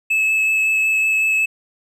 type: tone with vibrato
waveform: triangle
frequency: 2600 Hz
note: E7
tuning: 24 cents flat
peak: -13 dBFS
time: 0.1-1.46 s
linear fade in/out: 10 ms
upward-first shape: sine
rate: 5.4 Hz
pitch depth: 9 cents each way
effects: none